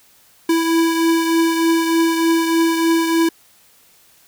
square beating tone pair, 329.6 / 332.9 Hz, E4 / E4, 0 / +17 cents, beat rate 3.3 Hz, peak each -15 / -24 dBFS, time 0.49-3.29 s, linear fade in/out 5 ms, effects white hiss -52 dBFS RMS until 4.27 s

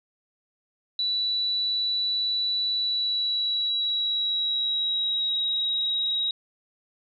sine tone with pitch glide, 3951 to 3819 Hz, B7 to A#7, 0 to +41 cents, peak -23 dBFS, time 0.99-6.31 s, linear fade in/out 2 ms, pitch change -59 cents, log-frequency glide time 2.75-5.37 s, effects none

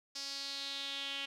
sawtooth tone with band-pass filter sweep, 277.2 Hz, C#4, in tune, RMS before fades -41 dBFS, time 0.15-1.26 s, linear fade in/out 10 ms, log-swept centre 5100 to 3000 Hz, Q 4.5, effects none

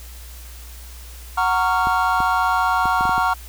triangle chord, Gb major seventh, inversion none, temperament just, 740 / 925 / 1110 / 1387.5 Hz, Gb5 / Bb5 / Db6 / F6, 0 / -14 / +2 / -12 cents, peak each -20 dBFS, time 1.37-3.34 s, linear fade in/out 10 ms
clicks, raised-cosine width 3 ms, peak -17 dBFS, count 7, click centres 1.871 / 2.204 / 2.856 / 3.009 / 3.054 / 3.094 / 3.18 s
effects added 60 Hz sine -36 dBFS peak until 3.48 s + white hiss -43 dBFS RMS until 3.48 s

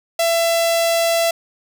sawtooth tone with notch filter, 670 Hz, E5, 28 cents sharp, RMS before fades -17 dBFS, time 0.19-1.31 s, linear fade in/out 5 ms, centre 1500 Hz, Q 1.5, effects none

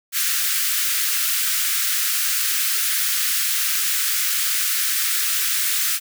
white high-pass noise, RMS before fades -21 dBFS, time 0.12-6 s, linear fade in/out 50 ms, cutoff 1300 Hz, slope 48 dB/octave, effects none

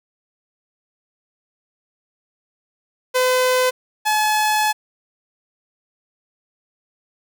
sawtooth tone pair in turn, 508 / 854.6 Hz, B4 / G#5, +49 / +49 cents, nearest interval major sixth, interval 900 cents, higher second, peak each -11 / -12 dBFS, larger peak first, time 3.14-3.71 / 4.05-4.73 s, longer second, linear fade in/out 20 ms, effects none

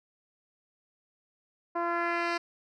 10% pulse tone with low-pass filter sweep, 342.1 Hz, F4, 36 cents flat, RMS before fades -30 dBFS, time 1.75-2.38 s, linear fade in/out 10 ms, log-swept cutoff 960 to 4300 Hz, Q 1.4, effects none

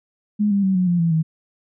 sine tone with pitch steps, 208.7 / 199.62 / 190.94 / 182.63 / 174.69 / 167.09 / 159.82 Hz, G#3 / G3 / G3 / F#3 / F3 / E3 / D#3, +9 / +32 / -45 / -22 / +1 / +24 / +47 cents, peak -15 dBFS, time 0.39-1.23 s, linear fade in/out 20 ms, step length 120 ms, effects none

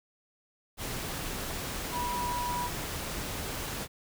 sine tone in noise, 975 Hz, B5, 23 cents flat, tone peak -31 dBFS, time 1.91-2.7 s, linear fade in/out 50 ms, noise pink, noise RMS -36 dBFS, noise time 0.77-3.88 s, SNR +2 dB, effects none

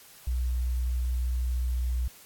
sine tone, 61.74 Hz, B1, in tune, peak -25 dBFS, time 0.27-2.08 s, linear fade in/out 5 ms, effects white hiss -52 dBFS RMS until 2.25 s + AAC 64 kbps

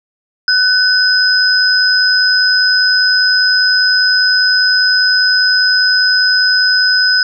sine tone pair together, 1500 / 5045 Hz, F#6 / D#8, +23 / +23 cents, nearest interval octave + major sixth, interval 2100 cents, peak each -11 dBFS, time 0.48-7.23 s, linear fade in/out 2 ms, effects none

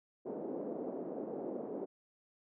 white band-pass noise, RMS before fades -41 dBFS, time 0.25-1.86 s, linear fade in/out 20 ms, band 230 to 530 Hz, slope 24 dB/octave, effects none

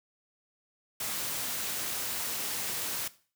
white noise, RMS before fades -34 dBFS, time 1-3.08 s, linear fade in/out 5 ms, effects noise-tail reverb RT60 0.4 s tail -17 dB re dry + high-pass 80 Hz 12 dB/octave

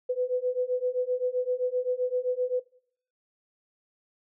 sine beating tone pair, 496.9 / 504.6 Hz, B4 / B4, +11 / +37 cents, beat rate 7.7 Hz, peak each -28 dBFS, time 0.09-2.6 s, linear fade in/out 10 ms, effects noise-tail reverb RT60 0.6 s tail -20 dB re dry

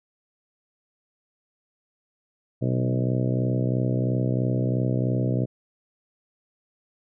harmonic tone with a mistuned harmonic, 63 Hz, B1, 35 cents sharp, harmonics 2 / 3 / 4 / 5 / 6 / 7 / 8 / 9 / 10, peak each -23 / -30 / -30 / -32 / -35 / -37 / -35 / -38 / -37 dBFS, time 2.61-5.46 s, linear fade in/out 20 ms, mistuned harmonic 2, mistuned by -24 cents, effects none

